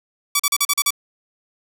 5% pulse tone bursts, 1146 Hz, D6, 43 cents flat, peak -3 dBFS, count 7, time 0.35-0.906 s, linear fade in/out 5 ms, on 46 ms, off 39 ms, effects none

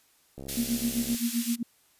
click train, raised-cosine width 2 ms, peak -28 dBFS, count 53, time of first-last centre 0.38-1.146 s, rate 67.9 Hz
white high-pass noise, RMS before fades -34 dBFS, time 0.48-1.56 s, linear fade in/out 10 ms, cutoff 2500 Hz, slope 12 dB/octave
sine tone with tremolo, 235.4 Hz, A#3, 17 cents sharp, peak -23 dBFS, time 0.57-1.63 s, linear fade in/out 5 ms, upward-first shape sine, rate 7.7 Hz, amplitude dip 95%
effects white hiss -64 dBFS RMS until 1.99 s + resampled to 32000 Hz

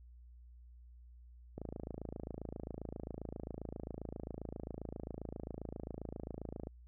click train, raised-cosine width 2 ms, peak -29 dBFS, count 141, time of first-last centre 1.58-6.671 s, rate 27.5 Hz, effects added 60 Hz sine -54 dBFS peak until 6.87 s

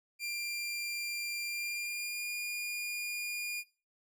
sawtooth tone with pitch glide, 2382 to 2425 Hz, D7 to D#7, +24 to -45 cents, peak -32 dBFS, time 0.19-3.64 s, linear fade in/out 50 ms, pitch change +31 cents, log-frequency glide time 1.45-2.3 s, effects noise-tail reverb RT60 0.3 s tail -17 dB re dry

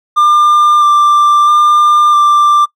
triangle tone with vibrato, 1190 Hz, D6, 22 cents sharp, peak -3 dBFS, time 0.16-2.66 s, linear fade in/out 20 ms, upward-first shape square, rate 0.76 Hz, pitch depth 12 cents each way, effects noise-tail reverb RT60 0.1 s tail -22 dB re dry

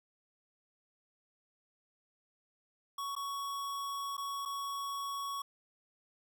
square tone with dropouts, 1116 Hz, C#6, 11 cents sharp, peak -37 dBFS, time 2.98-5.42 s, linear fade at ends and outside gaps 5 ms, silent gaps 3.153-3.163 / 4.169-4.178 / 4.453-4.457 s, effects none

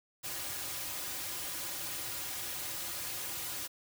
white noise with comb filter, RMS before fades -39 dBFS, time 0.23-3.68 s, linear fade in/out 20 ms, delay 4.5 ms, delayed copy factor -0.95, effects none

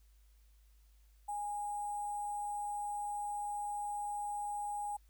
sine tone with sample-and-hold, 825 Hz, G#5, 12 cents flat, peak -36 dBFS, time 1.28-4.97 s, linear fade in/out 10 ms, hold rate 8820 Hz, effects added 52 Hz sine -61 dBFS peak until 5.09 s + white hiss -75 dBFS RMS until 5.09 s

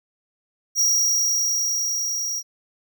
square tone with level ramp, 5690 Hz, F8, 31 cents sharp, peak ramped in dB -16 to -25 dBFS, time 0.75-2.43 s, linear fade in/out 50 ms, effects none

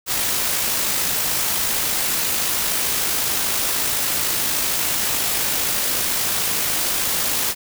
white noise with amplitude modulation, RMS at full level -20 dBFS, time 0.06-7.55 s, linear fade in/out 50 ms, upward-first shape sine, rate 53.5 Hz, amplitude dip 25%, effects none

